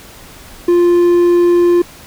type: tone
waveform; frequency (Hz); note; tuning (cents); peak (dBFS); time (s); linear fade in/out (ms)
triangle; 349.2; F4; 0; -5; 0.68-1.82; 5
effects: pink hiss -37 dBFS RMS until 2.06 s